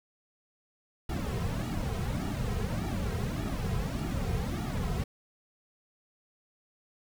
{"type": "noise with flanger", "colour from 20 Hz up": "brown", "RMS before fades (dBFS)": -32, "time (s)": [1.09, 5.04], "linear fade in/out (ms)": 5, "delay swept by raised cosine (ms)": [1.9, 3.5], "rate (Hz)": 1.7, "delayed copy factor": -0.95, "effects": []}